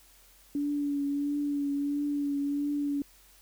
sine tone with vibrato, 286.5 Hz, D4, 43 cents flat, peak -27 dBFS, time 0.55-3.02 s, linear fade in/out 2 ms, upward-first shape triangle, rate 1.5 Hz, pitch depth 28 cents each way, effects added 45 Hz sine -62 dBFS peak until 3.41 s + white hiss -59 dBFS RMS until 3.41 s

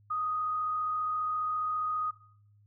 sine tone with frequency modulation, 1244.5 Hz, D#6, in tune, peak -29 dBFS, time 0.1-2.11 s, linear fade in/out 10 ms, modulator 34.8 Hz, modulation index 0.39, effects noise-tail reverb RT60 0.6 s tail -19 dB re dry + added 103 Hz sine -59 dBFS peak until 2.66 s

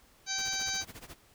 harmonic tone, 775 Hz, G5, 20 cents flat, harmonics 1 / 2 / 3 / 4 / 5 / 6 / 7 / 8 / 9, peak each -44 / -39 / -42 / -47 / -39 / -37 / -47 / -35 / -46 dBFS, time 0.26-0.85 s, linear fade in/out 50 ms
pink noise with tremolo, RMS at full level -45 dBFS, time 0.38-1.15 s, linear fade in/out 2 ms, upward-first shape sine, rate 14 Hz, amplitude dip 90%
effects pink hiss -62 dBFS RMS until 1.34 s

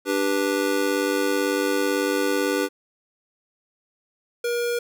square chord, G major, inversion second, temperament just, 294 / 392 / 490 Hz, D4 / G4 / B4, +2 / 0 / -14 cents, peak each -26 dBFS, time 0.05-2.69 s, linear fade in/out 50 ms
square tone, 476.5 Hz, A#4, 38 cents sharp, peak -23 dBFS, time 4.44-4.79 s, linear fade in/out 5 ms
effects none

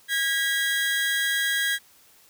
30% pulse tone pair together, 1635 / 1944.4 Hz, G#6 / B6, -28 / -28 cents, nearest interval minor third, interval 300 cents, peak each -21 / -25 dBFS, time 0.08-1.79 s, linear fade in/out 50 ms, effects white hiss -56 dBFS RMS until 2.29 s

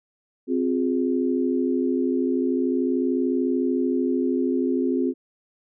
sine chord, F minor, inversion second, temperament equal with one note detuned, 261.6 / 354.9 / 415.3 Hz, C4 / F4 / Ab4, 0 / +28 / 0 cents, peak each -22 / -25 / -28 dBFS, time 0.47-5.14 s, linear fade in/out 50 ms, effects none

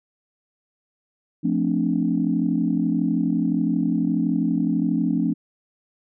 sine chord, D minor seventh, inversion first, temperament equal, 174.61 / 220 / 261.6 / 293.7 Hz, F3 / A3 / C4 / D4, 0 / 0 / 0 / 0 cents, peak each -24 dBFS, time 1.43-5.34 s, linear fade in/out 20 ms, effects tanh soft clip ceiling -8 dBFS

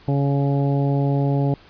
harmonic tone, 140 Hz, C#3, 18 cents sharp, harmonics 1 / 2 / 3 / 4 / 5 / 6, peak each -18 / -24 / -28 / -30 / -32 / -34 dBFS, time 0.08-1.54 s, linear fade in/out 2 ms, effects pink hiss -49 dBFS RMS until 1.69 s + resampled to 11025 Hz

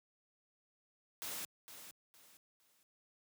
white noise with echo, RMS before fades -43 dBFS, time 1.22-1.45 s, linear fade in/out 0 ms, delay 460 ms, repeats 3, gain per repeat -10 dB, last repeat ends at 2.83 s, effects high-pass 100 Hz 12 dB/octave

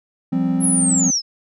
triangle chord, F suspended second, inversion none, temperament equal, 174.61 / 196 / 261.6 Hz, F3 / G3 / C4, 0 / 0 / 0 cents, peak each -19 / -22 / -17 dBFS, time 0.32-1.11 s, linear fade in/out 10 ms
sine linear sweep, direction down, 11050 to 5060 Hz, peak -16 dBFS, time 0.6-1.22 s, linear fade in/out 50 ms
effects none

